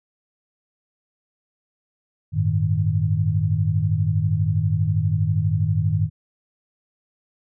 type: tone cluster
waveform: sine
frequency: 95.8 / 108.2 / 153.9 Hz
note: G2 / A2 / D#3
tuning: -39 / -29 / -19 cents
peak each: -22 dBFS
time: 2.32-6.1 s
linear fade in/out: 50 ms
effects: none